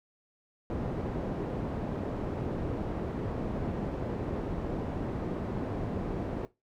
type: low-pass noise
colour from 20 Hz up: white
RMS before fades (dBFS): -34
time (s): 0.7-6.45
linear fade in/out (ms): 0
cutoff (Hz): 380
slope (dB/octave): 12
effects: noise-tail reverb RT60 0.2 s tail -17 dB re dry